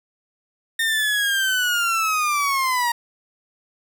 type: linear sweep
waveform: 30% pulse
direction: down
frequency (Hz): 1830 to 936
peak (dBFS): -16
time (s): 0.79-2.92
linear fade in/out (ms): 5
effects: none